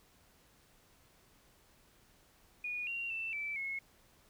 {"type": "tone with pitch steps", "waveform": "sine", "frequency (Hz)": [2453, 2758, 2668, 2320, 2178], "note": ["D#7", "F7", "E7", "D7", "C#7"], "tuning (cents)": [-25, -22, 20, -22, -31], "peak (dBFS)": -36, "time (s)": [2.64, 3.79], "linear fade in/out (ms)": 5, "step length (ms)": 230, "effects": ["pink hiss -66 dBFS RMS until 4.29 s"]}